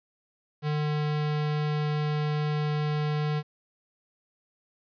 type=tone; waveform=square; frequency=150.2 Hz; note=D3; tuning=39 cents sharp; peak=-26 dBFS; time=0.62-3.43 s; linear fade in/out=50 ms; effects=resampled to 11025 Hz + 10-bit

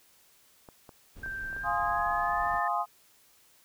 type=clicks; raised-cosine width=1 ms; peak=-33 dBFS; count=5; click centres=0.688 / 0.892 / 1.261 / 1.529 / 1.565 s
type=noise; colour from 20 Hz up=brown; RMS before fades=-46 dBFS; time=1.15-2.6 s; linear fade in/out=20 ms
type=tone with pitch glide; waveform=sine; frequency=1568 to 1780.5 Hz; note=G6 to A6; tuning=0 to +20 cents; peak=-34 dBFS; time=1.23-2.68 s; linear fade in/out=5 ms; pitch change=+220 cents; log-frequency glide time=1.51-2.5 s
type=chord; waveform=sine; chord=F minor seventh; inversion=none; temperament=equal; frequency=698.5 / 830.6 / 1046.5 / 1244.5 Hz; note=F5 / Ab5 / C6 / Eb6; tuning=0 / 0 / 0 / 0 cents; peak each=-32 dBFS; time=1.63-2.86 s; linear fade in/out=50 ms
effects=white hiss -62 dBFS RMS until 3.64 s

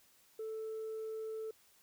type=tone; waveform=sine; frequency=440 Hz; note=A4; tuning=in tune; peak=-37 dBFS; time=0.39-1.51 s; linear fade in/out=5 ms; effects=tanh soft clip ceiling -37 dBFS + white hiss -67 dBFS RMS until 1.82 s

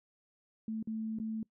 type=tone with dropouts; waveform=sine; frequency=220.5 Hz; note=A3; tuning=4 cents sharp; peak=-34 dBFS; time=0.68-1.43 s; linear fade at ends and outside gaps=2 ms; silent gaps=0.827-0.873 / 1.187-1.199 s; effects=noise-tail reverb RT60 0.1 s tail -23 dB re dry

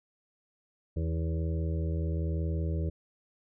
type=harmonic tone with a mistuned harmonic; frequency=81 Hz; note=E2; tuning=30 cents flat; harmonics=1 / 2 / 4 / 5 / 6 / 7; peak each=-29 / -35 / -41 / -43 / -45 / -46 dBFS; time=0.96-2.9 s; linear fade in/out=10 ms; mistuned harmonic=4; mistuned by=-22 cents; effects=none

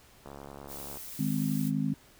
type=click train; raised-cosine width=1 ms; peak=-30 dBFS; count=51; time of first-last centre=0.26-0.971 s; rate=70.3 Hz
type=noise; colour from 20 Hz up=blue; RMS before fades=-43 dBFS; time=0.67-1.72 s; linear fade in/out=50 ms
type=harmonic tone; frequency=51.91 Hz; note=G#1; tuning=in tune; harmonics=3 / 4 / 5; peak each=-31 / -31 / -31 dBFS; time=1.19-1.94 s; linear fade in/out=5 ms
effects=pink hiss -58 dBFS RMS until 2.19 s

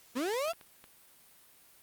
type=linear sweep; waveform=35% pulse; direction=up; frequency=226.7 to 698.5 Hz; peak=-29 dBFS; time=0.15-0.53 s; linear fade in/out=20 ms
type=clicks; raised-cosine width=0.3 ms; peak=-35 dBFS; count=8; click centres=0.186 / 0.26 / 0.291 / 0.338 / 0.481 / 0.534 / 0.612 / 0.841 s
effects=white hiss -60 dBFS RMS until 1.82 s + Opus 48 kbps

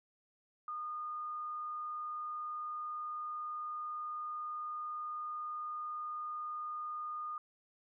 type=tone; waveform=sine; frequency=1223 Hz; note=D#6; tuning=30 cents flat; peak=-38 dBFS; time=0.68-7.38 s; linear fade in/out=2 ms; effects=none

